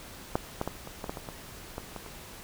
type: clicks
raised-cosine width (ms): 1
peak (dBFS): -11 / -15 / -17 / -26 / -20 / -18 / -23 / -24 / -21 / -23 / -29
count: 11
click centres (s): 0.355 / 0.614 / 0.676 / 0.874 / 1.042 / 1.095 / 1.172 / 1.288 / 1.781 / 1.963 / 2.063
effects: pink hiss -46 dBFS RMS until 2.43 s